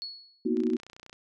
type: tone with exponential decay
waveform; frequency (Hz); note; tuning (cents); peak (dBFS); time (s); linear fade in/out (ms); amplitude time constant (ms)
sine; 4374; C#8; -24; -32; 0.02-0.48; 0; 100
type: chord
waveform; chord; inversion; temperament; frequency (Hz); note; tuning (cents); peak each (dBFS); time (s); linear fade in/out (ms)
sine; B major seventh; third; equal with one note detuned; 233.1 / 246.9 / 317.1 / 370; A#3 / B3 / D#4 / F#4; 0 / 0 / +33 / 0; -30 / -30 / -30 / -29; 0.45-0.77; 10
type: click train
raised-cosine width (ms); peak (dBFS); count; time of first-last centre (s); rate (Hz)
0.2; -30; 18; 0.57-1.129; 30.4
effects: none